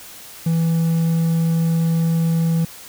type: tone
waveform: triangle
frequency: 164.81 Hz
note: E3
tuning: in tune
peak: -13 dBFS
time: 0.46-2.65 s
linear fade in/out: 5 ms
effects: white hiss -39 dBFS RMS until 2.88 s